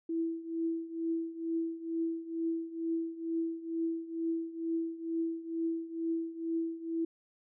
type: tone with tremolo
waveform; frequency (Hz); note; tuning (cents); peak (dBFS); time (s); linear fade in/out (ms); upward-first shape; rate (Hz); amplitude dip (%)
sine; 329.6; E4; 0; -28; 0.09-7.05; 5; triangle; 2.2; 85
effects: none